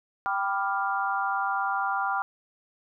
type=chord; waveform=sine; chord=G dominant seventh; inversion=none; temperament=equal with one note detuned; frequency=784 / 987.8 / 1184.9 / 1396.9 Hz; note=G5 / B5 / D6 / F6; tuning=0 / 0 / +15 / 0 cents; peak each=-29 / -32 / -31 / -30 dBFS; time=0.26-2.22 s; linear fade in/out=0 ms; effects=none